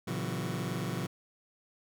sawtooth chord, F# dominant seventh, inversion first, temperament just, 115.62 / 138.75 / 166.5 / 185 Hz, A#2 / C#3 / E3 / F#3, -14 / +2 / +18 / 0 cents, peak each -34 dBFS, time 0.07-1.07 s, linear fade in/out 10 ms, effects none

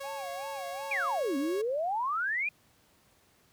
sawtooth tone, 552 Hz, C#5, 7 cents flat, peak -34 dBFS, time 0-1.62 s, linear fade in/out 10 ms
triangle tone with vibrato, 786 Hz, G5, 4 cents sharp, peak -37 dBFS, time 0.03-1.12 s, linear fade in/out 20 ms, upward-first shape sine, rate 2.7 Hz, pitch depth 220 cents each way
sine exponential two-way sweep, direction down then up, 2499 to 264.9 to 2499 Hz, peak -28 dBFS, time 0.91-2.49 s, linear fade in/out 5 ms, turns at 1.37 s
effects pink hiss -65 dBFS RMS until 3.52 s + high-pass 60 Hz 12 dB/octave

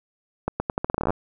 accelerating click train, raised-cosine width 1 ms, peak -9 dBFS, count 15, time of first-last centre 0.48-1.105 s, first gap 120 ms, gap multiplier 0.82, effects none

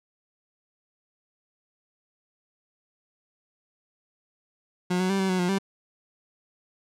30% pulse tone with pitch steps, 180.1 / 185.2 / 195.2 / 191 / 184.5 / 177.9 / 194.9 Hz, F#3 / F#3 / G3 / G3 / F#3 / F3 / G3, -46 / +2 / -7 / -45 / -5 / +32 / -10 cents, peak -20 dBFS, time 4.9-5.586 s, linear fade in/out 10 ms, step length 98 ms, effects low-pass 9000 Hz 12 dB/octave

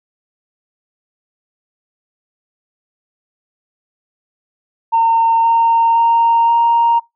sine tone with pitch steps, 913 / 919.4 / 925.7 / 932.2 Hz, A#5 / A#5 / A#5 / A#5, -36 / -24 / -12 / 0 cents, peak -8 dBFS, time 4.92-7 s, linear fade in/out 20 ms, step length 520 ms, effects noise-tail reverb RT60 0.2 s tail -24 dB re dry + tanh soft clip ceiling -5 dBFS

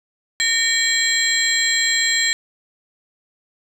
sine tone cluster, 1832 / 2278 / 3250 / 4083 / 7550 Hz, A#6 / C#7 / G#7 / C8 / A#8, -31 / +47 / -38 / -43 / +21 cents, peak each -20 / -23 / -24 / -21 / -21 dBFS, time 0.4-2.33 s, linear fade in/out 0 ms, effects tanh soft clip ceiling -8 dBFS + 8-bit

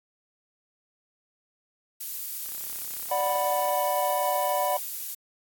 violet noise, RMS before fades -33 dBFS, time 2-5.15 s, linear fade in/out 10 ms
click train, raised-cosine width 0.3 ms, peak -31 dBFS, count 43, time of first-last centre 2.46-3.714 s, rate 33.5 Hz
triangle chord, B minor, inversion first, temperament equal, 587.3 / 740 / 987.8 Hz, D5 / F#5 / B5, 0 / 0 / 0 cents, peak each -26 dBFS, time 3.11-4.77 s, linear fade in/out 5 ms
effects AAC 64 kbps

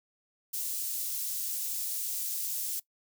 white high-pass noise, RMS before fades -34 dBFS, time 0.53-2.8 s, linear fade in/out 10 ms, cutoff 6300 Hz, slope 12 dB/octave, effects noise-tail reverb RT60 0.1 s tail -20 dB re dry

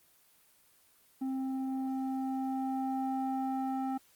square tone with low-pass filter sweep, 264.2 Hz, C4, 17 cents sharp, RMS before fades -34 dBFS, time 1.21-3.98 s, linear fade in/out 10 ms, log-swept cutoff 530 to 970 Hz, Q 2.8, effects white hiss -65 dBFS RMS until 4.15 s + Opus 24 kbps

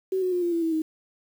sine tone with pitch steps, 378.4 / 367.2 / 356.3 / 345.8 / 335.6 / 325.6 / 316 Hz, F#4 / F#4 / F4 / F4 / E4 / E4 / D#4, +39 / -13 / +35 / -17 / +31 / -21 / +27 cents, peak -22 dBFS, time 0.12-0.82 s, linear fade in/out 5 ms, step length 100 ms, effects 8-bit

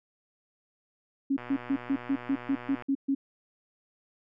sine tone bursts, 274.2 Hz, C#4, 19 cents flat, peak -23 dBFS, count 10, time 1.3-3.15 s, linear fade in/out 10 ms, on 68 ms, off 130 ms
click train, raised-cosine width 0.5 ms, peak -26 dBFS, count 177, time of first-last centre 1.38-2.823 s, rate 122 Hz
effects none

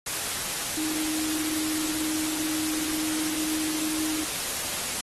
sine tone in noise, 311.7 Hz, D#4, 3 cents sharp, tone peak -29 dBFS, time 0.77-4.24 s, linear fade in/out 5 ms, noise white, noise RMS -30 dBFS, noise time 0.06-5.01 s, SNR -2 dB, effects AAC 32 kbps

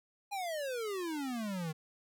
square exponential sweep, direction down, 830.6 to 152.4 Hz, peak -36 dBFS, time 0.31-1.73 s, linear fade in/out 20 ms, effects none

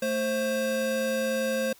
square tone pair together, 222.2 / 528.5 Hz, A3 / C5, +17 / +17 cents, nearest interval octave + minor third, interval 1500 cents, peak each -32 / -27 dBFS, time 0.02-1.73 s, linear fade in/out 5 ms, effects white hiss -56 dBFS RMS until 1.79 s

